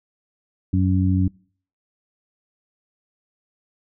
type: harmonic tone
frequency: 93.1 Hz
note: F#2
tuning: 11 cents sharp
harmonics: 1 / 2 / 3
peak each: -18 / -21 / -23 dBFS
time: 0.73-1.28 s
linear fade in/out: 5 ms
effects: noise-tail reverb RT60 0.5 s tail -26 dB re dry